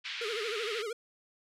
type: band-pass noise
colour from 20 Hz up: pink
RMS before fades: -39 dBFS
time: 0.04-0.83 s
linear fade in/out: 20 ms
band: 1800 to 4100 Hz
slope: 24 dB/octave
type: tone with vibrato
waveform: square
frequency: 440 Hz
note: A4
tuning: in tune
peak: -35 dBFS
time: 0.21-0.93 s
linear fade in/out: 5 ms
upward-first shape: sine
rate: 13 Hz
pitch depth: 140 cents each way
effects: low-pass 10000 Hz 12 dB/octave